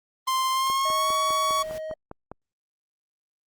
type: tone with pitch glide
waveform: 45% pulse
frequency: 1046.5 to 1121.6 Hz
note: C6 to C#6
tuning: 0 to +20 cents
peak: -22 dBFS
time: 0.27-1.63 s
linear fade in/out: 10 ms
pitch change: +120 cents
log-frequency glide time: 0.51-1.13 s
type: click train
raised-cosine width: 1 ms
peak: -23 dBFS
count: 9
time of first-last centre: 0.7-2.316 s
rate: 4.95 Hz
type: tone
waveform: triangle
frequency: 629 Hz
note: D#5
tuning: 19 cents sharp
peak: -29 dBFS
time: 0.85-1.94 s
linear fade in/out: 5 ms
type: noise with exponential growth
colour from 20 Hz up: pink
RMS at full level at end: -41 dBFS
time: 1.18-1.78 s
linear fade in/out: 0 ms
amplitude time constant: 130 ms
effects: Opus 24 kbps